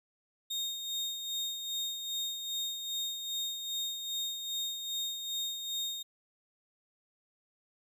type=tone with tremolo; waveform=35% pulse; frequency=3700 Hz; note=A#7; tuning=14 cents flat; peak=-30 dBFS; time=0.5-6.03 s; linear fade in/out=10 ms; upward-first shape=sine; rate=2.5 Hz; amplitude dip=50%; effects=none